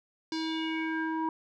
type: tone with low-pass filter sweep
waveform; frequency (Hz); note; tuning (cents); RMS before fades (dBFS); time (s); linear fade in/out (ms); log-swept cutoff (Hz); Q
square; 320.6; E4; -48; -32; 0.32-1.29; 2; 5000 to 1000; 4.2
effects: none

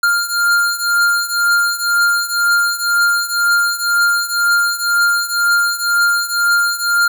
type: beating tone pair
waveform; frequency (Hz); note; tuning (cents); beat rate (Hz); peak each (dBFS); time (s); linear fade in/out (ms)
square; 1400 / 1402; F6 / F6; +4 / +6; 2; -15 / -18; 0.03-7.08; 5
effects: none

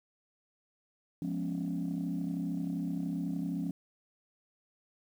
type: chord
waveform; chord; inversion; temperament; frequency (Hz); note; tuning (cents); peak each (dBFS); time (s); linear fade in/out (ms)
sine; C# dominant seventh; first; equal; 174.61 / 207.7 / 246.9 / 277.2; E#3 / G#3 / B3 / C#4; 0 / 0 / 0 / 0; -34 / -39 / -40 / -35; 1.22-3.71; 2
effects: tanh soft clip ceiling -26 dBFS + 10-bit

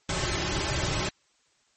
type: noise with comb filter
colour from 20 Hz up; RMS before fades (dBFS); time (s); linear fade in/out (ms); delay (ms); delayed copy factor
pink; -28; 0.09-1.09; 2; 4.2; -0.7
effects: white hiss -67 dBFS RMS until 1.76 s + MP3 32 kbps

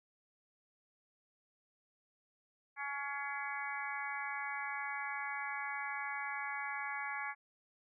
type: harmonic tone with a mistuned harmonic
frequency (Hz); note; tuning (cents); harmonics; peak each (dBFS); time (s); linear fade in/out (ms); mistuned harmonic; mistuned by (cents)
281.1; C#4; +24; 3 / 4 / 5 / 6 / 7 / 8; -44 / -45 / -47 / -43 / -45 / -46; 2.76-7.35; 50; 7; +60
effects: none

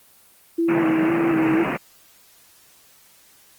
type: tone with vibrato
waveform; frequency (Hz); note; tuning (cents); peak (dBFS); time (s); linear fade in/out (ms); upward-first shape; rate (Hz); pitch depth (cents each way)
sine; 327.4; E4; -12; -17; 0.58-1.64; 10; square; 2; 36
type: band-pass noise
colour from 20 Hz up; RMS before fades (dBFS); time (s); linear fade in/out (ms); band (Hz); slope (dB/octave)
pink; -25; 0.68-1.77; 10; 130 to 2700; 96
effects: white hiss -53 dBFS RMS until 3.58 s + Opus 24 kbps

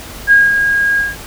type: tone with ADSR envelope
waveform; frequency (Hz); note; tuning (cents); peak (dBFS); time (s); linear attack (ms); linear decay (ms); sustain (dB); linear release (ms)
sine; 1632; G#6; -31; -3; 0.27-1.16; 45; 200; -7; 180
effects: added 50 Hz sine -37 dBFS peak until 1.26 s + pink hiss -31 dBFS RMS until 1.26 s

